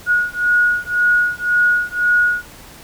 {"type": "beating tone pair", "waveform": "sine", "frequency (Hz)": [1449, 1450.9], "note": ["F#6", "F#6"], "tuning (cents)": [-37, -34], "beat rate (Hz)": 1.9, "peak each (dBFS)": -16, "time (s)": [0.06, 2.46], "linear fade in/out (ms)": 50, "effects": ["pink hiss -40 dBFS RMS until 2.83 s"]}